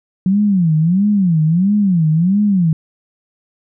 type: tone with vibrato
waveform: sine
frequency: 180 Hz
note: F#3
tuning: 47 cents flat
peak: -10 dBFS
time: 0.26-2.73 s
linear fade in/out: 2 ms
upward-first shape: sine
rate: 1.5 Hz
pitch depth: 260 cents each way
effects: none